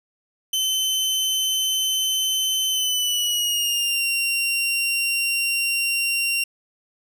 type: tone with pitch glide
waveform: sawtooth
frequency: 3062 to 2760 Hz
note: G7 to F7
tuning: -41 to -21 cents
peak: -17 dBFS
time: 0.53-6.44 s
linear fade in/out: 5 ms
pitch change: -180 cents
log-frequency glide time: 2.7-4.04 s
effects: none